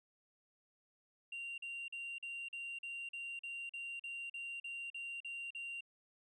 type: tone bursts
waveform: sine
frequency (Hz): 2768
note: F7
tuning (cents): -16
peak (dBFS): -40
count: 15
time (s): 1.32-5.808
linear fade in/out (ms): 5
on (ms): 260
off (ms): 42
effects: tanh soft clip ceiling -40 dBFS